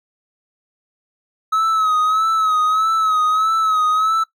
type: tone with vibrato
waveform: triangle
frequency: 1283 Hz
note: E6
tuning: 47 cents flat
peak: -12 dBFS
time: 1.52-4.24 s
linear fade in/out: 10 ms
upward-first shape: sine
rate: 1.6 Hz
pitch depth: 51 cents each way
effects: noise-tail reverb RT60 0.1 s tail -17 dB re dry